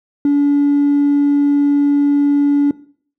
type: tone with hard clipping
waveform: sine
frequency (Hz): 286.4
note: D4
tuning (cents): -43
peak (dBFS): -10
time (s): 0.25-2.71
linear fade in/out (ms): 2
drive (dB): 1
effects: noise-tail reverb RT60 0.5 s tail -18 dB re dry